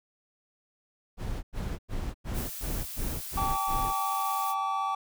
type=noise bursts; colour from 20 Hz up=brown; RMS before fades=-32 dBFS; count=8; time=1.17-3.929 s; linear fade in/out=50 ms; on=260 ms; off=97 ms
type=noise; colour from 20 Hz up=blue; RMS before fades=-39 dBFS; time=2.33-4.55 s; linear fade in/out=50 ms
type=chord; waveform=triangle; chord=G suspended second; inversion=none; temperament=equal with one note detuned; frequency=784 / 880 / 1148.5 Hz; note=G5 / A5 / D6; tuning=0 / 0 / -39 cents; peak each=-30 / -33 / -28 dBFS; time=3.37-4.95 s; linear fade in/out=5 ms
effects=none